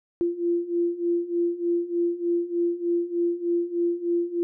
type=beating tone pair; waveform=sine; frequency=342.7 / 346 Hz; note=F4 / F4; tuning=-33 / -16 cents; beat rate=3.3 Hz; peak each=-27 / -24 dBFS; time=0.21-4.43 s; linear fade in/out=0 ms; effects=none